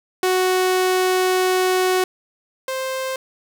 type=tone pair in turn; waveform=sawtooth; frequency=370 / 524.4 Hz; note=F#4 / C5; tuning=0 / +4 cents; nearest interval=tritone; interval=604 cents; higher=second; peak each=-12 / -19 dBFS; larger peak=first; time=0.23-2.04 / 2.68-3.16 s; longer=first; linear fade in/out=2 ms; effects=none